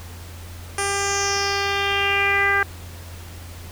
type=tone with low-pass filter sweep; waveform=10% pulse; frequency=398.5 Hz; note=G4; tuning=28 cents sharp; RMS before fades=-21 dBFS; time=0.78-2.63 s; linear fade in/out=2 ms; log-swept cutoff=9400 to 1700 Hz; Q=4.2; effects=added 86 Hz sine -36 dBFS peak until 3.71 s + pink hiss -42 dBFS RMS until 3.71 s